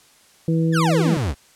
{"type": "harmonic tone", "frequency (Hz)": 163.3, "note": "E3", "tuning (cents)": -16, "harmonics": [1, 2, 3], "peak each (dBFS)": [-17, -23, -27], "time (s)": [0.48, 1.17], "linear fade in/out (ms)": 2}
{"type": "exponential sweep", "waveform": "40% pulse", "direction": "down", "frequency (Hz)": [1864.7, 58], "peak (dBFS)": -19, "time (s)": [0.72, 1.35], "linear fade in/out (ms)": 50}
{"effects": ["white hiss -53 dBFS RMS until 1.55 s", "low-pass 10000 Hz 12 dB/octave"]}